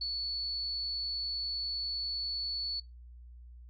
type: tone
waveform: sine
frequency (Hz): 4435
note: C#8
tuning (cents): 0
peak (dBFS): -32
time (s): 0.01-2.8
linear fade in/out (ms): 5
effects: noise-tail reverb RT60 0.2 s tail -23 dB re dry + added 60 Hz sine -48 dBFS peak until 3.69 s